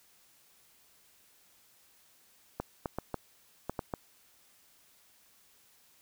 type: clicks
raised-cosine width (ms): 1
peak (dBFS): -19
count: 7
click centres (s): 2.6 / 2.858 / 2.986 / 3.143 / 3.696 / 3.792 / 3.938
effects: white hiss -64 dBFS RMS until 6.01 s

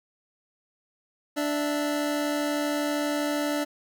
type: tone pair together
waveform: 25% pulse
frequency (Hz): 293.7 / 660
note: D4 / E5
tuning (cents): 0 / +2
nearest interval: octave + major second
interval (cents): 1402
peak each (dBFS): -22 / -30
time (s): 1.36-3.65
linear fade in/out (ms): 20
effects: none

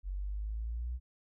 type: exponential sweep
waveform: sine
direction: up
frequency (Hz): 45.92 to 62.5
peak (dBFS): -34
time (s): 0.03-1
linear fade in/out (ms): 50
effects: none

